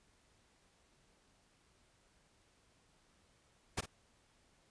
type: noise with echo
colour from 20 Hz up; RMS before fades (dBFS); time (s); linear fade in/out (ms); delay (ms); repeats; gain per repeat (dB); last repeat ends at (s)
pink; -36; 3.77-3.81; 10; 51; 1; -12; 3.861
effects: pink hiss -71 dBFS RMS until 4.7 s + resampled to 22050 Hz